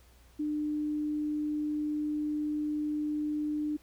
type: tone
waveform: sine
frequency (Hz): 300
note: D4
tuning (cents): +37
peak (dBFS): -29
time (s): 0.39-3.77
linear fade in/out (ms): 10
effects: added 60 Hz sine -58 dBFS peak until 3.82 s + pink hiss -63 dBFS RMS until 3.82 s